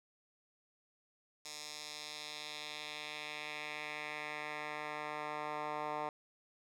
10% pulse tone with band-pass filter sweep, 150.5 Hz, D3, 43 cents sharp, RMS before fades -43 dBFS, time 1.45-6.09 s, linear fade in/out 2 ms, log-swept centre 5800 to 1000 Hz, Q 1.6, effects none

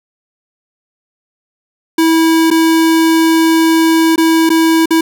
square tone with dropouts, 325.3 Hz, E4, 23 cents flat, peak -8 dBFS, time 1.98-5.01 s, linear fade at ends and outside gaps 5 ms, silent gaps 2.504-2.511 / 4.16-4.178 / 4.493-4.501 / 4.858-4.906 s, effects none

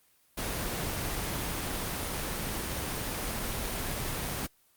pink noise, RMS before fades -33 dBFS, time 0.37-4.47 s, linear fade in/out 10 ms, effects white hiss -66 dBFS RMS until 4.76 s + Opus 24 kbps

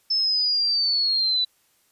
sine linear sweep, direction down, 5274 to 3951 Hz, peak -19 dBFS, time 0.1-1.45 s, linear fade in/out 10 ms, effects white hiss -64 dBFS RMS until 1.91 s + resampled to 32000 Hz

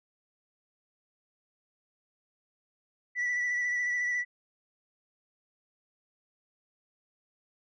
sine tone with vibrato, 1961 Hz, B6, 13 cents flat, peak -25 dBFS, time 3.15-4.25 s, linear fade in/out 50 ms, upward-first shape sine, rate 14 Hz, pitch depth 23 cents each way, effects tanh soft clip ceiling -26 dBFS

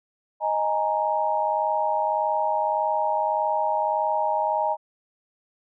sine chord, D# suspended fourth, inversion none, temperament equal, 622.3 / 830.6 / 932.3 Hz, D#5 / G#5 / A#5, 0 / 0 / 0 cents, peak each -26 / -25 / -25 dBFS, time 0.4-4.77 s, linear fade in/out 50 ms, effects none

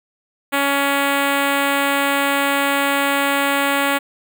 5% pulse tone with notch filter, 280 Hz, C#4, 18 cents sharp, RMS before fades -18 dBFS, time 0.52-3.99 s, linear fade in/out 20 ms, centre 5500 Hz, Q 0.58, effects none

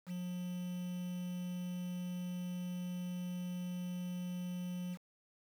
triangle tone with quantisation, 179.1 Hz, F3, 44 cents sharp, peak -36 dBFS, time 0.06-4.98 s, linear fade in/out 50 ms, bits 9, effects none

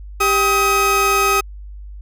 30% pulse tone pair together, 394.4 / 1266 Hz, G4 / D#6, +11 / +30 cents, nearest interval octave + minor sixth, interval 2019 cents, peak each -16 / -12 dBFS, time 0.2-1.41 s, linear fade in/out 10 ms, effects added 50 Hz sine -31 dBFS peak until 2.01 s

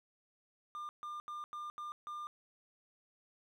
triangle tone bursts at uneven times, 1200 Hz, D6, 37 cents sharp, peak -39 dBFS, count 6, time 0.75-0.89 / 1.03-1.2 / 1.28-1.44 / 1.53-1.7 / 1.78-1.92 / 2.07-2.27 s, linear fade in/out 0 ms, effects none

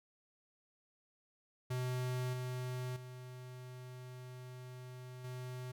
square tone with level steps, 126.3 Hz, B2, 39 cents sharp, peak -36 / -39 / -48 / -43 dBFS, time 1.7-5.72 s, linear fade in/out 10 ms, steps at 2.33 / 2.96 / 5.24 s, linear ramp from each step 5 ms, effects none

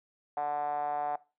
5% pulse tone with band-pass filter, 146.83 Hz, D3, in tune, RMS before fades -32 dBFS, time 0.37-1.16 s, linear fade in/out 2 ms, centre 750 Hz, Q 7.8, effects noise-tail reverb RT60 0.3 s tail -21 dB re dry + resampled to 8000 Hz

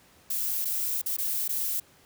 violet noise with dropouts, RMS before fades -29 dBFS, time 0.3-1.8 s, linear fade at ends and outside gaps 5 ms, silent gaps 0.647-0.653 / 1.016-1.06 / 1.167-1.184 / 1.48-1.491 s, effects pink hiss -58 dBFS RMS until 2.05 s + high-pass 60 Hz 12 dB/octave

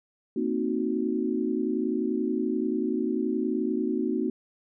sine chord, C half-diminished seventh, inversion third, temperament equal with one note detuned, 230.3 / 261.6 / 311.1 / 370 Hz, Bb3 / C4 / Eb4 / Gb4, -21 / 0 / 0 / 0 cents, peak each -30 dBFS, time 0.36-4.3 s, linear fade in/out 5 ms, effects none

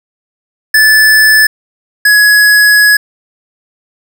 square tone pair in turn, 1740 / 1681.7 Hz, A6 / G#6, -20 / +21 cents, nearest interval minor second, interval 59 cents, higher first, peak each -4 dBFS, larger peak neither, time 0.74-1.47 / 2.05-2.97 s, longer second, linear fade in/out 5 ms, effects none

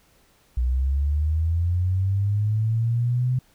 sine linear sweep, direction up, 60 to 128.3 Hz, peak -19 dBFS, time 0.57-3.39 s, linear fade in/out 5 ms, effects pink hiss -60 dBFS RMS until 3.54 s

